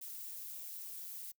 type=noise with amplitude modulation; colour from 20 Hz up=violet; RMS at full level=-44 dBFS; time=0.01-1.32 s; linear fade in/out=10 ms; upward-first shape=sine; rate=178 Hz; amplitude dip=45%; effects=noise-tail reverb RT60 0.1 s tail -24 dB re dry